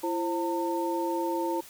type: tone cluster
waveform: sine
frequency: 338 / 531 / 906 Hz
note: E4 / C5 / A#5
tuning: +43 / +25 / -50 cents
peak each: -29 / -34 / -31 dBFS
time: 0.03-1.61 s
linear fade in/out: 10 ms
effects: white hiss -49 dBFS RMS until 1.69 s